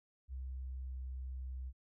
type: tone with pitch glide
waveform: sine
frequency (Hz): 64.9 to 64.38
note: C2 to C2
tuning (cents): -13 to -27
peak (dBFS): -40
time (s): 0.28-1.73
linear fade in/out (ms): 50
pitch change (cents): -14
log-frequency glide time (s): 0.41-1.07
effects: none